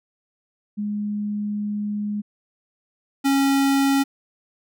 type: tone pair in turn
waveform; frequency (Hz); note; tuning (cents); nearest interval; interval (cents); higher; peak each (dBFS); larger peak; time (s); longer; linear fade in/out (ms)
sine / square; 207.7 / 274.9; G#3 / C#4; 0 / -14; perfect fourth; 486; second; -23 / -17; second; 0.77-2.22 / 3.24-4.04; first; 20
effects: none